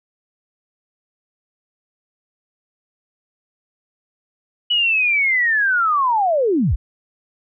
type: linear sweep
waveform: sine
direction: down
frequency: 2960 to 30.56 Hz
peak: -14 dBFS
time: 4.7-6.76 s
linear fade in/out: 10 ms
effects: none